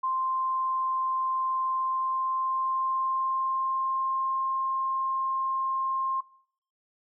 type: tone with pitch glide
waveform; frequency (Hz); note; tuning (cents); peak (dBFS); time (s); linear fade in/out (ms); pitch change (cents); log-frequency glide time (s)
sine; 1046.5 to 1061.1; C6 to C6; 0 to +24; -25; 0.03-6.21; 10; +24; 1.69-4.47
effects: noise-tail reverb RT60 0.6 s tail -22 dB re dry